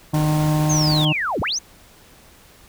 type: harmonic tone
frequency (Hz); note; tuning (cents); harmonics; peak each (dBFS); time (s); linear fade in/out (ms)
152.7; D#3; -32; 1 / 2 / 4 / 5 / 6 / 7; -17 / -23 / -29 / -31 / -33 / -34; 0.13-1.13; 10
type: noise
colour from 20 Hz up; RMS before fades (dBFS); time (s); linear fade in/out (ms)
pink; -31; 0.14-1.05; 2
type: linear two-way sweep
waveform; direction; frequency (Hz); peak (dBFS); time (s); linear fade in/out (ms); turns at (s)
sine; down then up; 6580 to 36.71 to 6580; -20; 0.69-1.59; 10; 1.41
effects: pink hiss -49 dBFS RMS until 2.68 s